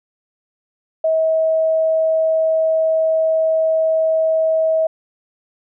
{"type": "tone", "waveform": "sine", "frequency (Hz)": 641, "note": "E5", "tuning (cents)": -49, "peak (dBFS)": -13, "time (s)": [1.04, 4.87], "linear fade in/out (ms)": 5, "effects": []}